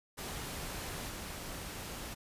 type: noise with level steps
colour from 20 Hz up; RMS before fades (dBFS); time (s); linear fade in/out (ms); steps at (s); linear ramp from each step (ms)
pink; -41 / -43; 0.17-2.15; 20; 1.08; 20
effects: resampled to 32000 Hz